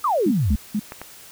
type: exponential sweep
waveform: sine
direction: down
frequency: 1290 to 56 Hz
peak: -17 dBFS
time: 0.04-0.56 s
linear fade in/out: 5 ms
type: tone bursts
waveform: sine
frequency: 210 Hz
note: G#3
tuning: 19 cents sharp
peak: -19 dBFS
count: 3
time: 0.26-0.796 s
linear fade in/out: 5 ms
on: 52 ms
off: 190 ms
type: clicks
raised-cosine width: 0.5 ms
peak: -18 dBFS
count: 2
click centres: 0.921 / 1.016 s
effects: white hiss -44 dBFS RMS until 1.31 s